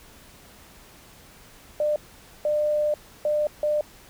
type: tone bursts at uneven times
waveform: sine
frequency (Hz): 599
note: D5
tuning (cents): +34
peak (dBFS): -20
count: 4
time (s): 1.8-1.96 / 2.45-2.94 / 3.25-3.47 / 3.63-3.81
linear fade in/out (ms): 2
effects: pink hiss -50 dBFS RMS until 4.09 s